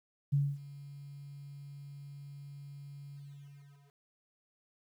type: tone with ADSR envelope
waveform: sine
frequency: 141.6 Hz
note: C#3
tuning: 37 cents sharp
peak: -24 dBFS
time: 0.32-3.97 s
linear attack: 17 ms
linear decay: 240 ms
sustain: -21 dB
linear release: 810 ms
effects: 11-bit